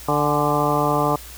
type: harmonic tone with a mistuned harmonic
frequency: 147.7 Hz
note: D3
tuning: 10 cents sharp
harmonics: 1 / 2 / 3 / 4 / 5 / 6 / 7 / 8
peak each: -25 / -25 / -25 / -25 / -25 / -25 / -25 / -25 dBFS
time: 0.08-1.16 s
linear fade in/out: 5 ms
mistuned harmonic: 6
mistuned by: -69 cents
effects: added 60 Hz sine -40 dBFS peak until 1.37 s + white hiss -40 dBFS RMS until 1.37 s